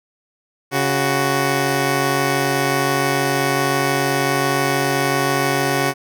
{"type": "tone pair together", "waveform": "10% pulse", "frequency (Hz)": [138.78, 370.5], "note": ["C#3", "F#4"], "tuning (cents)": [2, 2], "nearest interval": "octave + perfect fourth", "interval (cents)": 1700, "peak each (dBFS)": -11, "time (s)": [0.71, 5.94], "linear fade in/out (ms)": 50, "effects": []}